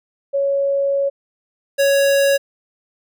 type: tone pair in turn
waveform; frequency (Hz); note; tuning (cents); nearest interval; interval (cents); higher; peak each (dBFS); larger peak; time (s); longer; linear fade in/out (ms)
sine / square; 556 / 556; C#5 / C#5; +5 / +5; unison; 0; neither; -15 / -13; second; 0.33-1.1 / 1.78-2.38; first; 20
effects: none